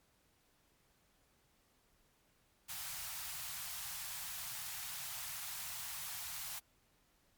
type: band-stop noise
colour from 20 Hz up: white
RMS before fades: -44 dBFS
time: 2.68-6.6 s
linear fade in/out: 20 ms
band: 170 to 680 Hz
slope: 48 dB/octave
effects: pink hiss -73 dBFS RMS until 7.37 s + MP3 96 kbps